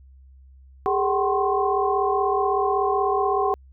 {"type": "tone cluster", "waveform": "sine", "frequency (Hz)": [404.8, 441, 758, 1037, 1082], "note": ["G#4", "A4", "F#5", "C6", "C#6"], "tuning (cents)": [-44, 4, 42, -16, -42], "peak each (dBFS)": [-23, -31, -23, -28, -27], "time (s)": [0.86, 3.54], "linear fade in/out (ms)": 0, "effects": ["added 66 Hz sine -46 dBFS peak until 3.72 s"]}